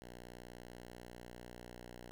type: tone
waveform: 5% pulse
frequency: 60.3 Hz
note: B1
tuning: 41 cents flat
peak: -39 dBFS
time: 0.02-2.11 s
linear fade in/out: 0 ms
effects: none